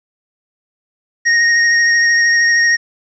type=tone with vibrato; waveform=square; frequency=1864.7 Hz; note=A#6; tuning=in tune; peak=-10 dBFS; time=1.25-2.77 s; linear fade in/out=20 ms; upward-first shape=triangle; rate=13 Hz; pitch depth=16 cents each way; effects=resampled to 16000 Hz + 8-bit